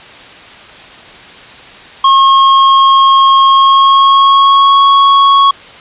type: tone with pitch glide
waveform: square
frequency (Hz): 1082 to 1106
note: C#6 to C#6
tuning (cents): -42 to -4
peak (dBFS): -4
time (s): 2.04-5.51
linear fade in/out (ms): 5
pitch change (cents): +38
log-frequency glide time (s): 3.49-4.83
effects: white hiss -33 dBFS RMS until 5.8 s + resampled to 8000 Hz